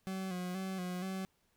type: tone with vibrato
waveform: 40% pulse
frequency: 185 Hz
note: F#3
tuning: in tune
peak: -36 dBFS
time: 0.07-1.25 s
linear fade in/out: 0 ms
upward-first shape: square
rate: 2.1 Hz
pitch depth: 44 cents each way
effects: pink hiss -75 dBFS RMS until 1.56 s